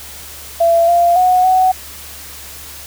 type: tone with pitch steps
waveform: sine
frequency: 674 / 692 / 733 / 746 Hz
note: E5 / F5 / F#5 / F#5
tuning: +38 / -16 / -16 / +14 cents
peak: -8 dBFS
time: 0.6-1.72 s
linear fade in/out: 10 ms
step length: 280 ms
effects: added 72 Hz sine -40 dBFS peak until 2.86 s + white hiss -33 dBFS RMS until 2.86 s